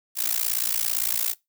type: noise with amplitude modulation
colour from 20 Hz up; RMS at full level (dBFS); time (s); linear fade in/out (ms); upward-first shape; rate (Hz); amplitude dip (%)
blue; -21; 0.15-1.35; 50; sine; 57.7; 100
effects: noise-tail reverb RT60 0.2 s tail -22 dB re dry